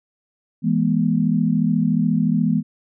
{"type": "chord", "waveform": "sine", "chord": "E major", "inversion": "none", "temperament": "equal with one note detuned", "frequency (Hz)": [164.81, 207.7, 241.7], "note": ["E3", "G#3", "B3"], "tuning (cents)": [0, 0, -37], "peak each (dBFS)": -20, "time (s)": [0.62, 2.63], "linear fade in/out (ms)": 50, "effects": []}